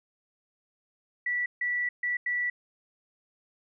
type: tone bursts at uneven times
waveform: sine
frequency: 1956 Hz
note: B6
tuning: 17 cents flat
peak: -26 dBFS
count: 4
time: 1.26-1.46 / 1.61-1.89 / 2.03-2.17 / 2.26-2.5 s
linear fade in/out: 5 ms
effects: none